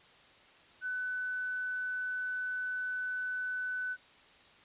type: tone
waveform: sine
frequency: 1500 Hz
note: F#6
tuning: 23 cents sharp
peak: -33 dBFS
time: 0.81-3.97 s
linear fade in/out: 50 ms
effects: white hiss -59 dBFS RMS until 4.64 s + resampled to 8000 Hz